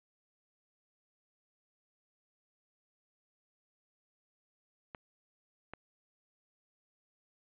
clicks, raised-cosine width 0.5 ms, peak -28 dBFS, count 2, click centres 4.948 / 5.736 s, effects resampled to 8000 Hz

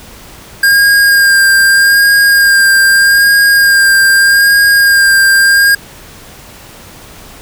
square tone with vibrato, 1609 Hz, G6, 45 cents sharp, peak -5 dBFS, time 0.63-5.75 s, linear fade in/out 5 ms, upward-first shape sine, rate 0.81 Hz, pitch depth 21 cents each way, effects pink hiss -34 dBFS RMS until 7.41 s

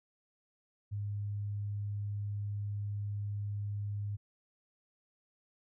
sine tone, 102.5 Hz, G#2, 22 cents flat, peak -34 dBFS, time 0.91-4.17 s, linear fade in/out 20 ms, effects none

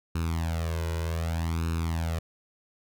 sawtooth tone with flanger, 82.41 Hz, E2, in tune, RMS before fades -29 dBFS, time 0.15-2.19 s, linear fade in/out 5 ms, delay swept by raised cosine 0.75 to 2.05 ms, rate 0.65 Hz, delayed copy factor +0.85, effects none

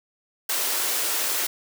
white high-pass noise, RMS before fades -25 dBFS, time 0.49-1.47 s, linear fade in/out 5 ms, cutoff 310 Hz, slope 24 dB/octave, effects none

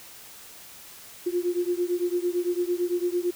sine beating tone pair, 349.2 / 358.1 Hz, F4 / F4, 0 / +43 cents, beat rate 8.9 Hz, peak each -26 / -27 dBFS, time 1.26-3.31 s, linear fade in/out 10 ms, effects white hiss -46 dBFS RMS until 3.35 s

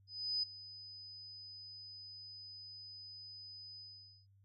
sine tone with ADSR envelope, 5000 Hz, D#8, 8 cents sharp, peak -32 dBFS, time 0.07-4.27 s, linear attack 360 ms, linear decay 9 ms, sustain -17 dB, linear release 480 ms, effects added 98 Hz sine -64 dBFS peak until 4.44 s

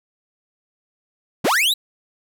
45% pulse linear sweep, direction up, 92.5 to 4026 Hz, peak -15 dBFS, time 1.44-1.74 s, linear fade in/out 10 ms, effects none

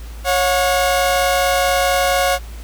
sawtooth tone pair together, 552.6 / 722 Hz, C#5 / F#5, -6 / -43 cents, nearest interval perfect fourth, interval 463 cents, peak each -13 dBFS, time 0.24-2.39 s, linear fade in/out 50 ms, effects added 56 Hz sine -29 dBFS peak until 2.63 s + pink hiss -42 dBFS RMS until 2.63 s

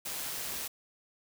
white noise with amplitude modulation, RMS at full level -36 dBFS, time 0.05-0.68 s, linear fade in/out 10 ms, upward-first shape sine, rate 145 Hz, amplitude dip 30%, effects none

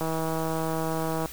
click train, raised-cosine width 1 ms, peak -16 dBFS, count 202, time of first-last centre 0.01-1.258 s, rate 161 Hz, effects added 60 Hz sine -47 dBFS peak until 1.32 s + white hiss -42 dBFS RMS until 1.32 s

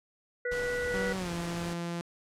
harmonic tone, 489 Hz, B4, 17 cents flat, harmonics 1 / 3 / 4, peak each -31 / -36 / -37 dBFS, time 0.45-1.13 s, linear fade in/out 5 ms
pink noise, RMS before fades -41 dBFS, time 0.51-1.74 s, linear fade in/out 10 ms
sawtooth tone with pitch glide, 190 to 171.24 Hz, F#3 to F3, +46 to -34 cents, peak -29 dBFS, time 0.94-2.01 s, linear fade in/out 0 ms, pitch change -180 cents, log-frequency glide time 1.17-1.3 s
effects low-pass 9000 Hz 12 dB/octave

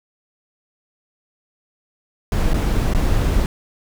brown noise with dropouts, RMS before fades -17 dBFS, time 2.32-3.46 s, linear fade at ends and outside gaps 1 ms, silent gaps 2.534-2.542 / 2.936-2.948 s, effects none

